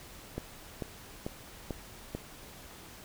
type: click train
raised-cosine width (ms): 2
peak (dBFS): -21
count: 5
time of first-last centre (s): 0.38-2.15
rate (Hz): 2.26
effects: pink hiss -50 dBFS RMS until 3.04 s